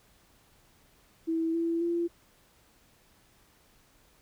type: tone with pitch steps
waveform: sine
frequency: 326.6 / 333.8 / 341.6 Hz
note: E4 / E4 / F4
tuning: -16 / +22 / -38 cents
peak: -26 dBFS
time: 1.27-2.08 s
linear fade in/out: 20 ms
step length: 270 ms
effects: pink hiss -63 dBFS RMS until 4.21 s